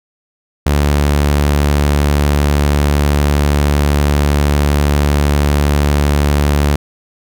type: tone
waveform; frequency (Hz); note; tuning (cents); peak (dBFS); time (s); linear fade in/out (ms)
sawtooth; 72.6; D2; -19; -6; 0.66-6.76; 5
effects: none